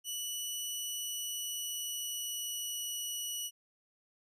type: tone with pitch glide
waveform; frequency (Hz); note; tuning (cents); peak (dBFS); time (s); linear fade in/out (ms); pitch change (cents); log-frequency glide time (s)
15% pulse; 2955 to 2935; F#7 to F#7; -3 to -15; -29; 0.04-3.51; 50; -12; 0.6-2.97
effects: none